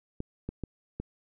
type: clicks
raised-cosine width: 3 ms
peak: -21 dBFS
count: 4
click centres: 0.204 / 0.49 / 0.637 / 1 s
effects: none